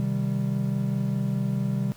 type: chord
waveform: triangle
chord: C minor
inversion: none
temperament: equal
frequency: 130.81 / 155.56 / 196 Hz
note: C3 / Eb3 / G3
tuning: 0 / 0 / 0 cents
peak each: -25 / -29 / -25 dBFS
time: 0-1.92 s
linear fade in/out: 0 ms
effects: pink hiss -52 dBFS RMS until 1.96 s